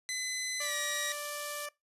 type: tone with pitch glide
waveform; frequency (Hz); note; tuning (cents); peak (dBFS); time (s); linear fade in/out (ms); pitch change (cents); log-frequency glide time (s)
15% pulse; 2020 to 1906.6; B6 to A#6; +39 to +39; -27; 0.09-1.12; 0; -100; 0.62-0.74
type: tone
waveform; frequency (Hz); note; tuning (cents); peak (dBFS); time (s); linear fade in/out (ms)
15% pulse; 587.3; D5; 0; -32; 0.6-1.69; 5
type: band-pass noise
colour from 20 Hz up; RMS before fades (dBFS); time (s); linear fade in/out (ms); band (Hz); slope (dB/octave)
white; -44; 0.61-1.66; 5; 2900 to 13000; 96
effects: noise-tail reverb RT60 0.2 s tail -22 dB re dry + resampled to 32000 Hz